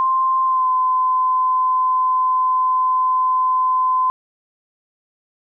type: tone with pitch glide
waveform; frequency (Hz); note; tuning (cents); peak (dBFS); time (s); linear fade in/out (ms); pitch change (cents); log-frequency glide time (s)
sine; 1046.5 to 1025; C6 to C6; 0 to -36; -14; 0-4.1; 0; -36; 0.44-0.68
effects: none